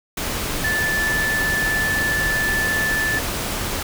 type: tone in noise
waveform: sine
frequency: 1750 Hz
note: A6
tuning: 10 cents flat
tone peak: -19 dBFS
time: 0.64-3.19 s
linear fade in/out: 5 ms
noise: pink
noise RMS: -25 dBFS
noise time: 0.17-3.83 s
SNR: +3 dB
effects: none